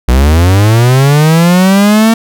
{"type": "linear sweep", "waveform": "45% pulse", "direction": "up", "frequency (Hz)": [58.4, 228.6], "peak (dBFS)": -4, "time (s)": [0.08, 2.14], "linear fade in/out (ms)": 5, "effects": []}